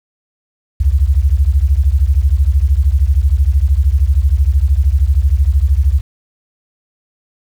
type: beating tone pair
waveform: sine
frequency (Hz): 63.9 / 76.9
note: C2 / D#2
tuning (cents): -40 / -20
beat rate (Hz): 13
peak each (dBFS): -11 / -12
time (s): 0.8-6.01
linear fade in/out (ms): 10
effects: 7-bit